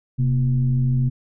sine tone with frequency modulation, 130 Hz, C3, 11 cents flat, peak -16 dBFS, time 0.18-1.1 s, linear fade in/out 20 ms, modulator 107 Hz, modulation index 0.52, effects none

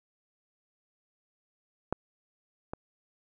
clicks, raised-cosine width 1 ms, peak -14 / -21 dBFS, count 2, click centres 1.926 / 2.735 s, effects none

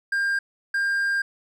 triangle tone pair in turn, 1601 / 1601 Hz, G6 / G6, +36 / +36 cents, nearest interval unison, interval 0 cents, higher neither, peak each -19 dBFS, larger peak neither, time 0.12-0.39 / 0.74-1.22 s, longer second, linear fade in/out 5 ms, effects none

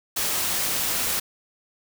white noise, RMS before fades -25 dBFS, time 0.16-1.2 s, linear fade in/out 10 ms, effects none

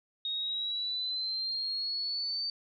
sine exponential sweep, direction up, 3729 to 4599 Hz, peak -31 dBFS, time 0.25-2.5 s, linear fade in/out 2 ms, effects none

